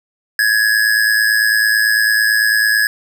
square tone with amplitude modulation, 1683 Hz, G#6, 23 cents sharp, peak -9 dBFS, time 0.39-2.87 s, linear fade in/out 2 ms, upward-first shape sine, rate 109 Hz, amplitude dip 65%, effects none

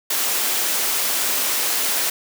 white high-pass noise, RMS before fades -21 dBFS, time 0.1-2.1 s, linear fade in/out 5 ms, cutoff 300 Hz, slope 12 dB/octave, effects none

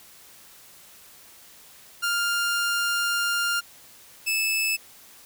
sawtooth tone pair in turn, 1401 / 2617 Hz, F6 / E7, +5 / -13 cents, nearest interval major seventh, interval 1082 cents, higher second, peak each -19 dBFS, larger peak neither, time 2.02-3.61 / 4.26-4.77 s, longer first, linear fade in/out 20 ms, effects white hiss -50 dBFS RMS until 5.25 s

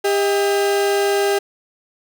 35% pulse tone pair together, 400 / 634.5 Hz, G4 / D#5, +35 / +34 cents, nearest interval minor sixth, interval 799 cents, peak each -14 / -24 dBFS, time 0.04-1.39 s, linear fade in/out 10 ms, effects none

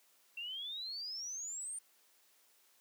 sine exponential sweep, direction up, 2698 to 9100 Hz, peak -40 dBFS, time 0.37-1.79 s, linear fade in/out 5 ms, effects white hiss -69 dBFS RMS until 2.8 s + high-pass 300 Hz 12 dB/octave

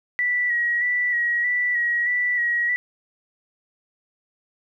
sine tone with vibrato, 1935 Hz, B6, 36 cents flat, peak -19 dBFS, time 0.19-2.76 s, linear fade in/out 0 ms, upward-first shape square, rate 1.6 Hz, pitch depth 28 cents each way, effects 10-bit

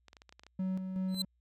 clicks, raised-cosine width 0.2 ms, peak -35 dBFS, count 9, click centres 0.083 / 0.131 / 0.168 / 0.219 / 0.293 / 0.325 / 0.395 / 0.435 / 0.466 s
triangle tone with tremolo, 187.5 Hz, F#3, 23 cents sharp, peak -29 dBFS, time 0.59-1.25 s, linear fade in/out 5 ms, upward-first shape square, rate 2.7 Hz, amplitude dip 45%
40% pulse tone with exponential growth, 4050 Hz, B7, 43 cents sharp, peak -27 dBFS, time 1.08-1.22 s, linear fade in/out 5 ms, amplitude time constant 29 ms
effects added 60 Hz sine -70 dBFS peak until 1.4 s

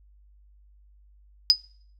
sine tone with exponential decay, 4989 Hz, D#8, 4 cents sharp, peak -8 dBFS, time 1.5-1.58 s, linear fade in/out 0 ms, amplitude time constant 16 ms, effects noise-tail reverb RT60 0.6 s tail -24 dB re dry + added 50 Hz sine -53 dBFS peak until 1.99 s

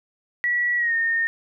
sine tone with pitch glide, 1937 to 1833.6 Hz, B6 to A#6, -34 to -29 cents, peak -19 dBFS, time 0.44-1.27 s, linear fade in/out 0 ms, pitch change -95 cents, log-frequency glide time 0.77-0.94 s, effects none

